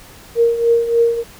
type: tone with tremolo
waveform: sine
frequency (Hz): 466.2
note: A#4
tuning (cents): 0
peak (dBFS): -8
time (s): 0.35-1.24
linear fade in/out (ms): 50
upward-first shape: triangle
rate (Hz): 3.4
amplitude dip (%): 75
effects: pink hiss -41 dBFS RMS until 1.39 s